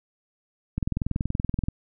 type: click train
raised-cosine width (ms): 5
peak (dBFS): -13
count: 20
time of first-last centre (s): 0.78-1.685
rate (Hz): 21
effects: none